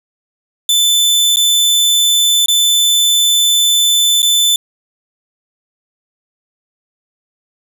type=tone with dropouts; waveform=sawtooth; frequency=3520 Hz; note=A7; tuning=in tune; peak=-6 dBFS; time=0.69-4.56 s; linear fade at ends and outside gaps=2 ms; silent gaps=1.36-1.369 / 2.46-2.483 / 4.22-4.228 s; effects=none